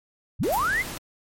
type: linear sweep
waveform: sine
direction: up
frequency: 46.87 to 2160 Hz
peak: -21 dBFS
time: 0.39-0.83 s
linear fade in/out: 20 ms
type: noise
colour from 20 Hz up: pink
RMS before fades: -35 dBFS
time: 0.43-0.98 s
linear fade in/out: 5 ms
type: noise with exponential decay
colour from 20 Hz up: violet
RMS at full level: -29 dBFS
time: 0.52-0.9 s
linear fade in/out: 5 ms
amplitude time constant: 82 ms
effects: MP3 64 kbps